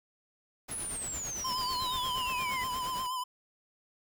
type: noise with tremolo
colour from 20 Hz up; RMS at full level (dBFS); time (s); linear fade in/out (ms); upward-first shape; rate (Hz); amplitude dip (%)
pink; -42; 0.68-3.07; 10; sine; 8.8; 60
type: exponential sweep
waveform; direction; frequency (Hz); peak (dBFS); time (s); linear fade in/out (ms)
sine; down; 10770 to 1975.5; -35; 0.71-2.64; 2
type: tone with vibrato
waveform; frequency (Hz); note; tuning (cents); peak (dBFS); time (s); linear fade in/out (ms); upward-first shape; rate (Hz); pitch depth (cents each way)
square; 1015; B5; +47; -33; 1.44-3.24; 10; sine; 8.4; 50
effects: none